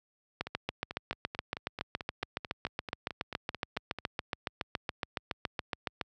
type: two click trains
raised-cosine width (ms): 0.3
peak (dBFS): -22 / -15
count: 17 / 41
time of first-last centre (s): 0.47-3.986 / 0.41-6.012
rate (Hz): 4.55 / 7.14
effects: high-pass 60 Hz 12 dB/octave